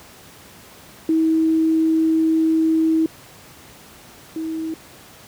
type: tone pair in turn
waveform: sine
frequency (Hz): 321 / 321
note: E4 / E4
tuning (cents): -46 / -46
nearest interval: unison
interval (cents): 0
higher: neither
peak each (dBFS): -14 / -23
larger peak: first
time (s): 1.09-3.06 / 4.36-4.74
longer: first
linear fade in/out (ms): 2
effects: pink hiss -44 dBFS RMS until 5.27 s + high-pass 80 Hz 12 dB/octave